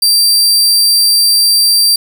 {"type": "tone", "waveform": "sawtooth", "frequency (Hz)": 4699, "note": "D8", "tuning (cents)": 0, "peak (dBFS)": -4, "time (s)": [0.02, 1.96], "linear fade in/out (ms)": 5, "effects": []}